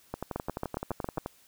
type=two click trains; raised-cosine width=1 ms; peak=-19 / -17 dBFS; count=14 / 7; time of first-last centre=0.14-1.261 / 0.36-1.181 s; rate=11.6 / 7.31 Hz; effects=white hiss -61 dBFS RMS until 1.47 s